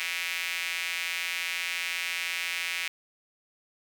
square tone with high-pass filter, 87.1 Hz, F2, 4 cents flat, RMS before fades -32 dBFS, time 0-2.88 s, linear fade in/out 0 ms, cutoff 2300 Hz, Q 3.3, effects none

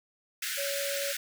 pink high-pass noise, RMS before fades -34 dBFS, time 0.42-1.17 s, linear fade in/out 5 ms, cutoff 1400 Hz, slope 96 dB/octave
sine tone, 561 Hz, C#5, 21 cents sharp, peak -33 dBFS, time 0.57-1.13 s, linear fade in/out 20 ms
effects none

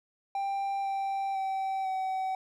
triangle tone with pitch steps, 789 / 783 / 771 / 759 Hz, G5 / G5 / G5 / F#5, +11 / -2 / -29 / +44 cents, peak -27 dBFS, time 0.35-2.35 s, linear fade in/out 2 ms, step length 500 ms, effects none

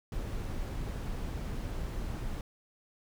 brown noise, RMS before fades -36 dBFS, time 0.12-2.41 s, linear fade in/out 2 ms, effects none

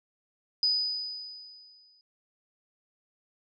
sine tone with exponential decay, 4978 Hz, D#8, in tune, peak -21 dBFS, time 0.63-2.01 s, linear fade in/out 1 ms, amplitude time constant 300 ms, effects none

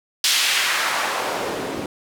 white noise with band-pass filter sweep, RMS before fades -22 dBFS, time 0.24-1.86 s, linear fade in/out 2 ms, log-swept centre 3900 to 250 Hz, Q 1.1, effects none

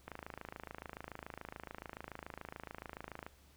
click train, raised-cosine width 0.5 ms, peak -29 dBFS, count 87, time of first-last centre 0.08-3.265 s, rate 27 Hz, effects added 70 Hz sine -64 dBFS peak until 3.56 s + pink hiss -66 dBFS RMS until 3.56 s

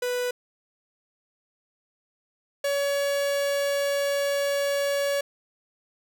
45% pulse tone pair in turn, 493.9 / 564.4 Hz, B4 / C#5, 0 / +31 cents, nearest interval major second, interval 231 cents, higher second, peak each -25 / -23 dBFS, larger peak second, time 0.02-0.31 / 2.64-5.21 s, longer second, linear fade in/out 5 ms, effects none

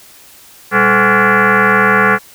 sine tone with frequency modulation, 118.2 Hz, A#2, 24 cents sharp, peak -7 dBFS, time 0.71-2.19 s, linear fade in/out 50 ms, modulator 316 Hz, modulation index 5.8, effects white hiss -41 dBFS RMS until 2.34 s

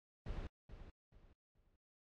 brown noise with echo, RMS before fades -44 dBFS, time 0.26-0.47 s, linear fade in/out 2 ms, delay 430 ms, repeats 3, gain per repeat -10 dB, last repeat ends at 1.76 s, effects low-pass 4000 Hz 12 dB/octave + AAC 48 kbps

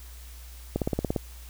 click train, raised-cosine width 2 ms, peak -12 dBFS, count 8, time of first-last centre 0.76-1.162 s, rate 17.4 Hz, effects added 60 Hz sine -42 dBFS peak until 1.49 s + white hiss -51 dBFS RMS until 1.49 s

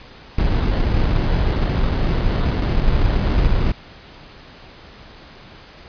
brown noise with sample-and-hold, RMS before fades -17 dBFS, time 0.38-3.72 s, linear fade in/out 5 ms, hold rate 2450 Hz, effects pink hiss -42 dBFS RMS until 5.88 s + resampled to 11025 Hz

